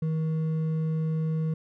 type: tone with hard clipping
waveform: triangle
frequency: 158.8 Hz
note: D#3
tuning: 36 cents sharp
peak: -26 dBFS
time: 0.02-1.54 s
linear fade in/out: 5 ms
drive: 8 dB
effects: none

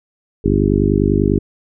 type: harmonic tone with a mistuned harmonic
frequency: 50.1 Hz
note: G1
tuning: 38 cents sharp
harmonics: 1 / 2 / 3 / 4 / 5 / 6 / 7 / 8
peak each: -20 / -20 / -20 / -20 / -20 / -20 / -20 / -20 dBFS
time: 0.44-1.39 s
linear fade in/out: 10 ms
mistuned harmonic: 1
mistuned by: +120 cents
effects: none

